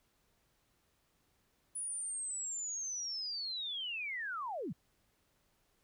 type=linear sweep; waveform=sine; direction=down; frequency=9910 to 116.54 Hz; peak=-37 dBFS; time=1.75-4.73 s; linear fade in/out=10 ms; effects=pink hiss -75 dBFS RMS until 5.83 s